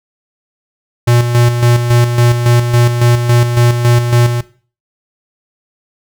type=tone with tremolo; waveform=square; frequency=120 Hz; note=B2; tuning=49 cents flat; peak=-7 dBFS; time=1.07-4.41 s; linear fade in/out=10 ms; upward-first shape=square; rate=3.6 Hz; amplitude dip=55%; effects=noise-tail reverb RT60 0.4 s tail -17 dB re dry